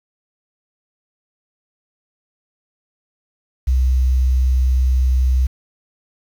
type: tone with quantisation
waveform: sine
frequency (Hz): 63.9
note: C2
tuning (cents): -40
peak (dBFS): -12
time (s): 3.67-5.47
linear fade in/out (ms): 10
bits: 7
effects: none